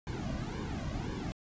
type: noise with flanger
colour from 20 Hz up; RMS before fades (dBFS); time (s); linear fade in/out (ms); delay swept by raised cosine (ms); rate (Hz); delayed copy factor
brown; -37; 0.07-1.32; 0; 1.5 to 2.33; 1.9; -0.95
effects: resampled to 16000 Hz